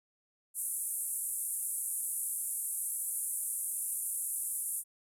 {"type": "band-pass noise", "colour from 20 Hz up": "pink", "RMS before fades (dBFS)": -36, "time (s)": [0.54, 4.84], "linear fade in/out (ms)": 50, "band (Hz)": [8800, 12000], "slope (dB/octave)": 48, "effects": []}